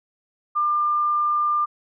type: tone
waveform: sine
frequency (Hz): 1197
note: D6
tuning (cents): +33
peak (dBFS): -18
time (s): 0.55-1.66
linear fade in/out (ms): 20
effects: none